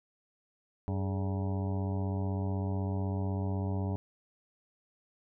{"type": "harmonic tone with a mistuned harmonic", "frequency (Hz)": 96, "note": "G2", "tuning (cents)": -36, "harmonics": [1, 2, 3, 4, 6, 7, 8, 9, 10], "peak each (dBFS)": [-31, -37, -41, -43, -47, -48, -49, -50, -51], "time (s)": [0.88, 3.96], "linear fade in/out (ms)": 0, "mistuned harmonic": 4, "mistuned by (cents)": 120, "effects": []}